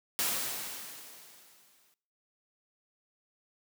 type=noise with exponential decay; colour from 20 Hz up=white; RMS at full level=-29 dBFS; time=0.19-1.94 s; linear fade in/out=0 ms; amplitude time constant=380 ms; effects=noise-tail reverb RT60 0.6 s tail -22 dB re dry + high-pass 150 Hz 12 dB/octave